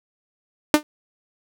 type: tone with exponential decay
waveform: sawtooth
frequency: 300.8 Hz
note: D4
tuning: 42 cents sharp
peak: -3 dBFS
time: 0.74-0.83 s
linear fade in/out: 0 ms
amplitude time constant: 18 ms
effects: none